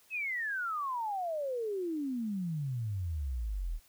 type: exponential sweep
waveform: sine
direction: down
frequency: 2637 to 37.1 Hz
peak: -32 dBFS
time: 0.1-3.8 s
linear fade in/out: 50 ms
effects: white hiss -64 dBFS RMS until 3.88 s